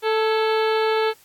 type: harmonic tone with a mistuned harmonic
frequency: 440 Hz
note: A4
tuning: in tune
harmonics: 1 / 2 / 3 / 4 / 5 / 6 / 7 / 8 / 9 / 10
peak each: -19 / -25 / -29 / -31 / -33 / -35 / -36 / -37 / -38 / -39 dBFS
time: 0.02-1.14 s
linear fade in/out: 50 ms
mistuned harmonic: 4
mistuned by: -81 cents
effects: white hiss -54 dBFS RMS until 1.24 s + AAC 64 kbps